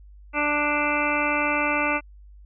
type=harmonic tone; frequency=294.8 Hz; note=D4; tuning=7 cents sharp; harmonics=1 / 2 / 3 / 4 / 5 / 7 / 8 / 9; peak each=-29 / -29 / -29 / -29 / -29 / -29 / -29 / -29 dBFS; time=0.33-2.01 s; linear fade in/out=50 ms; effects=added 50 Hz sine -44 dBFS peak until 2.45 s